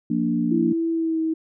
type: chord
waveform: sine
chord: Bb major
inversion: second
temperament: equal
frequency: 174.61 / 233.1 / 293.7 Hz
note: F3 / Bb3 / D4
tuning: 0 / 0 / 0 cents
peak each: -26 / -22 / -24 dBFS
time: 0.1-0.73 s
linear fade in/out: 5 ms
type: tone with pitch glide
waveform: sine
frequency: 330 to 320.8 Hz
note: E4 to E4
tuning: +2 to -47 cents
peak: -20 dBFS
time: 0.51-1.34 s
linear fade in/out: 10 ms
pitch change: -49 cents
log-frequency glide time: 0.91-1.21 s
effects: none